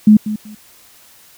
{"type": "tone with echo", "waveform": "sine", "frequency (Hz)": 212.8, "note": "G#3", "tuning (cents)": 42, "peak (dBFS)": -3, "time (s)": [0.07, 0.17], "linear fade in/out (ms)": 5, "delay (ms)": 190, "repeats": 2, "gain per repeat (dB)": -14, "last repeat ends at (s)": 0.55, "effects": ["white hiss -46 dBFS RMS until 1.37 s"]}